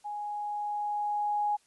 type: tone with level ramp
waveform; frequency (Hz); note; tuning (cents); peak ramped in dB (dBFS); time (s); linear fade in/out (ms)
sine; 830.6; G#5; 0; -34 to -25; 0.04-1.57; 20
effects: white hiss -66 dBFS RMS until 1.66 s + resampled to 24000 Hz